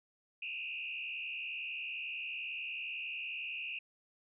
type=tone with frequency modulation; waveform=sine; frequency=2637 Hz; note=E7; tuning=in tune; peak=-38 dBFS; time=0.42-3.79 s; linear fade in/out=5 ms; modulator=71.1 Hz; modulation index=2.7; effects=none